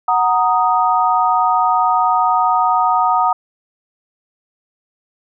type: chord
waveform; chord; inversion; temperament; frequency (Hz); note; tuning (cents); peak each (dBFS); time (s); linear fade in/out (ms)
sine; D# minor; first; equal; 740 / 932.3 / 1244.5; F#5 / A#5 / D#6; 0 / 0 / 0; -16; 0.08-3.33; 5
effects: none